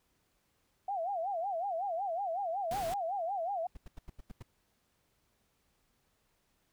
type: tone with vibrato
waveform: sine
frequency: 728 Hz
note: F#5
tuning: 28 cents flat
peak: -32 dBFS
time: 0.88-3.67 s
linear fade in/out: 5 ms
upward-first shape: sine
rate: 5.4 Hz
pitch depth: 200 cents each way
type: noise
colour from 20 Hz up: pink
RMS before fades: -43 dBFS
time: 2.71-2.94 s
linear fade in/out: 2 ms
type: noise bursts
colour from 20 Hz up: brown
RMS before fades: -44 dBFS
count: 7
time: 3.75-4.426 s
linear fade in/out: 5 ms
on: 22 ms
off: 87 ms
effects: pink hiss -75 dBFS RMS until 6.72 s